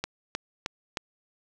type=click train; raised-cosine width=0.2 ms; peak=-12 dBFS; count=4; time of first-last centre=0.04-0.972 s; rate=3.22 Hz; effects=9-bit